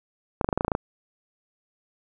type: clicks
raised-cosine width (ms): 1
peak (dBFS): -9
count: 10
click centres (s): 0.412 / 0.445 / 0.489 / 0.528 / 0.576 / 0.609 / 0.648 / 0.681 / 0.718 / 0.751
effects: none